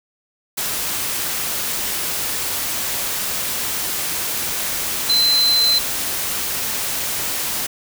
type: tone in noise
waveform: sine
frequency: 4069 Hz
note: C8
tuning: 49 cents flat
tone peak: -13 dBFS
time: 5.09-5.79 s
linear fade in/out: 10 ms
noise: white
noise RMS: -23 dBFS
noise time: 0.57-7.67 s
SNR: +7 dB
effects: none